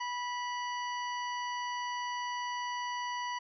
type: harmonic tone with a mistuned harmonic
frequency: 980 Hz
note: B5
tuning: 14 cents flat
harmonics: 1 / 2 / 3 / 5 / 6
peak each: -35 / -41 / -45 / -49 / -51 dBFS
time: 0-3.39 s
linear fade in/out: 10 ms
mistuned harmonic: 5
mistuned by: -100 cents
effects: none